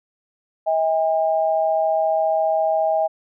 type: tone pair together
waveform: sine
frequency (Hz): 641 / 806.5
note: E5 / G5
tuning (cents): -49 / +49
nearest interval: major third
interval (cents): 398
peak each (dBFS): -18 / -21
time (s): 0.66-3.08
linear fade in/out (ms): 20
effects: none